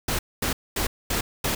pink noise bursts, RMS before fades -25 dBFS, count 5, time 0.08-1.55 s, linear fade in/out 5 ms, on 110 ms, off 230 ms, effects none

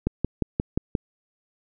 click train, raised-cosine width 3 ms, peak -9 dBFS, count 6, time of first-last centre 0.07-0.952 s, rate 5.67 Hz, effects none

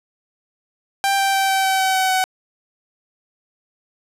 sawtooth tone with pitch steps, 788 / 782.6 / 777.2 / 771.8 / 766.5 / 761.2 / 755.9 / 750.7 Hz, G5 / G5 / G5 / G5 / G5 / F#5 / F#5 / F#5, +9 / -3 / -15 / -27 / -39 / +49 / +37 / +25 cents, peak -12 dBFS, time 1.04-2.24 s, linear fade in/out 0 ms, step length 150 ms, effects resampled to 32000 Hz + 8-bit

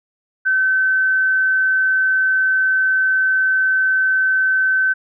sine tone, 1532 Hz, G6, 40 cents flat, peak -13 dBFS, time 0.45-4.94 s, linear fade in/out 20 ms, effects none

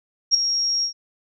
sine tone with ADSR envelope, 5588 Hz, F8, in tune, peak -9 dBFS, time 0.31-0.93 s, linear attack 35 ms, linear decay 6 ms, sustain -10 dB, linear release 96 ms, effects none

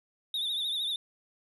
triangle tone with vibrato, 3645 Hz, A#7, 40 cents flat, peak -28 dBFS, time 0.34-0.96 s, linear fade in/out 2 ms, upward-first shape triangle, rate 13 Hz, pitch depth 100 cents each way, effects none

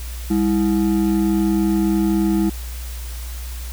triangle ring-modulated tone, 263.1 Hz, C4, 10 cents sharp, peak -10 dBFS, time 0.3-2.5 s, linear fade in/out 10 ms, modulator 61.9 Hz, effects added 60 Hz sine -27 dBFS peak until 3.72 s + white hiss -38 dBFS RMS until 3.72 s

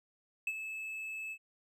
triangle tone with ADSR envelope, 2607 Hz, E7, 20 cents flat, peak -28 dBFS, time 0.47-1.38 s, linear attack 3 ms, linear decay 48 ms, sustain -9 dB, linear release 63 ms, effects none

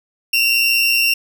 30% pulse tone pair together, 2637 / 2758 Hz, E7 / F7, 0 / -22 cents, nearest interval minor second, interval 78 cents, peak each -18 / -11 dBFS, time 0.33-1.14 s, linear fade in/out 5 ms, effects none

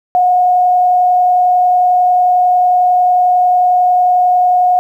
sine tone with frequency modulation, 724 Hz, F#5, 38 cents flat, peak -7 dBFS, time 0.15-4.79 s, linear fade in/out 0 ms, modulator 31.1 Hz, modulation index 0.25, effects 8-bit

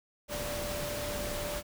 sine tone in noise, 587.3 Hz, D5, in tune, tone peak -37 dBFS, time 0.28-1.63 s, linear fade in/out 50 ms, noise pink, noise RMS -37 dBFS, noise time 0.28-1.63 s, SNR -3 dB, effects none

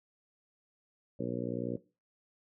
harmonic tone, 60.3 Hz, B1, 41 cents flat, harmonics 2 / 3 / 4 / 5 / 6 / 7 / 8 / 9, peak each -42 / -39 / -39 / -40 / -42 / -44 / -41 / -42 dBFS, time 1.19-1.77 s, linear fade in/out 10 ms, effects noise-tail reverb RT60 0.3 s tail -19 dB re dry

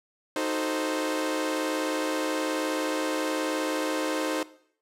sawtooth chord, D# diminished seventh, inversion none, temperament equal, 311.1 / 370 / 440 / 523.3 Hz, D#4 / F#4 / A4 / C5, 0 / 0 / 0 / 0 cents, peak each -26 / -32 / -31 / -27 dBFS, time 0.36-4.43 s, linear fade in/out 2 ms, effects noise-tail reverb RT60 0.6 s tail -18 dB re dry + low-pass 12000 Hz 12 dB/octave

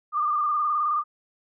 sine tone with vibrato, 1200 Hz, D6, 37 cents sharp, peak -21 dBFS, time 0.12-1.04 s, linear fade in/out 50 ms, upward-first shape square, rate 19 Hz, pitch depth 37 cents each way, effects none

